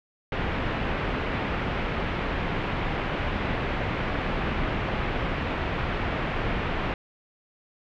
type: low-pass noise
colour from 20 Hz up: pink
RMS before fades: -28 dBFS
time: 0.32-6.94 s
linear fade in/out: 2 ms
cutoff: 2800 Hz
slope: 24 dB/octave
effects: none